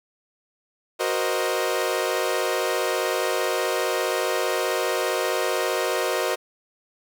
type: chord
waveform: sawtooth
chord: C half-diminished seventh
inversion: second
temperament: equal with one note detuned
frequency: 370 / 468.1 / 523.3 / 622.3 Hz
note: Gb4 / Bb4 / C5 / Eb5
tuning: 0 / +7 / 0 / 0 cents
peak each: -24 dBFS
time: 0.99-6.36 s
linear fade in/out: 20 ms
effects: none